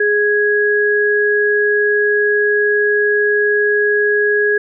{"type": "tone pair together", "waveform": "sine", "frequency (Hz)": [416.4, 1661.2], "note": ["G#4", "G#6"], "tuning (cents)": [5, 0], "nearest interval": "2 octaves", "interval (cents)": 2395, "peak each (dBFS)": -14, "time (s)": [0, 4.58], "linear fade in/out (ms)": 5, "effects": []}